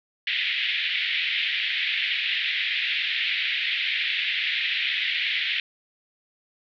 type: band-pass noise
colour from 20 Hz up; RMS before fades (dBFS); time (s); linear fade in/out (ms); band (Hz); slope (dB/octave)
pink; -26; 0.27-5.6; 2; 1900 to 3700; 48
effects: none